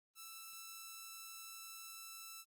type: tone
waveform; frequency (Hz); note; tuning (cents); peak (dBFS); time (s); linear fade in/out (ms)
5% pulse; 1324; E6; +7; -38; 0.15-2.45; 50
effects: Opus 32 kbps